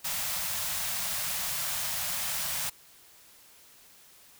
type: band-stop noise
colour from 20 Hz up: white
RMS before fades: -32 dBFS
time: 0.04-2.7 s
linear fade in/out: 10 ms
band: 200 to 570 Hz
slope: 48 dB/octave
effects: white hiss -56 dBFS RMS until 4.39 s